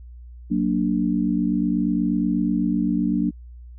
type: chord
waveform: sine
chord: Gb augmented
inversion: none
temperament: equal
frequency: 185 / 233.1 / 293.7 Hz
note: Gb3 / Bb3 / D4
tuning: 0 / 0 / 0 cents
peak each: -23 dBFS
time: 0.5-3.31 s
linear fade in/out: 20 ms
effects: added 60 Hz sine -38 dBFS peak until 3.78 s